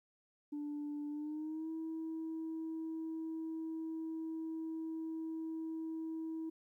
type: tone with pitch glide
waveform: sine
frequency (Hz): 293.7 to 322.1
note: D4 to E4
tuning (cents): 0 to -40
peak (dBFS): -37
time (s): 0.52-6.5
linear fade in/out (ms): 10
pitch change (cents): +160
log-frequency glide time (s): 1.09-1.7
effects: tanh soft clip ceiling -36 dBFS + 13-bit